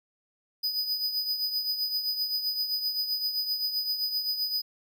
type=tone with tremolo; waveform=square; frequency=4978 Hz; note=D#8; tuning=in tune; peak=-25 dBFS; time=0.63-4.62 s; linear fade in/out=10 ms; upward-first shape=triangle; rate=7.7 Hz; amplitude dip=65%; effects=none